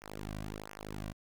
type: tone with flanger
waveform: sawtooth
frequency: 51.91 Hz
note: G#1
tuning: in tune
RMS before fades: -43 dBFS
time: 0.01-1.13 s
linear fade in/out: 20 ms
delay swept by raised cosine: 0.24 to 2.34 ms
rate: 1.4 Hz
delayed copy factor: -1
effects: 12-bit